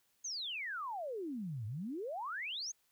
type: exponential two-way sweep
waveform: sine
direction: down then up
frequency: 6650 to 100.5 to 6650 Hz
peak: -38 dBFS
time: 0.24-2.72 s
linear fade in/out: 10 ms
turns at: 1.66 s
effects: white hiss -75 dBFS RMS until 2.91 s